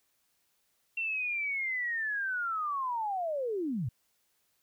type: linear sweep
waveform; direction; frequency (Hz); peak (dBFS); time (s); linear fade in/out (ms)
sine; down; 2723 to 101; -30; 0.97-3.89; 5
effects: white hiss -74 dBFS RMS until 4.62 s